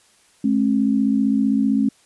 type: tone pair together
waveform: sine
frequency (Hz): 213.7 / 269.2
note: G#3 / C4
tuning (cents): +50 / +49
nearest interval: major third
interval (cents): 399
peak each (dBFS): -18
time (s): 0.44-1.89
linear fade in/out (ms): 5
effects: white hiss -56 dBFS RMS until 2.05 s + resampled to 24000 Hz